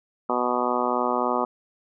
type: harmonic tone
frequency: 123.47 Hz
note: B2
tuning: in tune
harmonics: 2 / 3 / 4 / 5 / 6 / 7 / 8 / 9 / 10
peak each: -30 / -30 / -30 / -30 / -30 / -30 / -30 / -30 / -30 dBFS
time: 0.29-1.45 s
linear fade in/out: 5 ms
effects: none